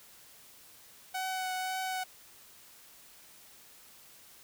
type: tone with vibrato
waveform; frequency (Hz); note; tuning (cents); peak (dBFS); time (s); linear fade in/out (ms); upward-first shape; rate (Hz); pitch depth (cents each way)
sawtooth; 748; F#5; +19; -29; 1.14-2.04; 10; triangle; 1.9; 16
effects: white hiss -56 dBFS RMS until 4.43 s